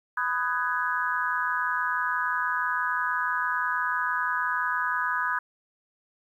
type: chord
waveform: sine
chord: G# minor seventh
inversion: first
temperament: just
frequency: 996.7 / 1245.9 / 1495.1 / 1661.2 Hz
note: B5 / D#6 / F#6 / G#6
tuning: +16 / +2 / +18 / 0 cents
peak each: -30 dBFS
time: 0.17-5.39 s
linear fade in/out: 5 ms
effects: 10-bit